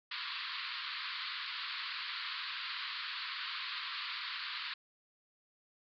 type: band-pass noise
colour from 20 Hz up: white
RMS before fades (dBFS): -41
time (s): 0.11-4.74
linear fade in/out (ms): 5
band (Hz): 1000 to 4600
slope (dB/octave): 96
effects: none